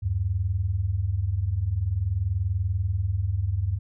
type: tone pair together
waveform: sine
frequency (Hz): 77.78 / 98.23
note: D#2 / G2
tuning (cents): 0 / +4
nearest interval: major third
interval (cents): 404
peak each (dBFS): -28 / -24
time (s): 0.02-3.79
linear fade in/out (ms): 20
effects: none